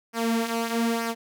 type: tone with flanger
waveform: sawtooth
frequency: 230 Hz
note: A#3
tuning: 23 cents flat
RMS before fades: -26 dBFS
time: 0.13-1.15 s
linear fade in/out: 50 ms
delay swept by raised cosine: 0.26 to 4.96 ms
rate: 1.1 Hz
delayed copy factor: -0.6
effects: none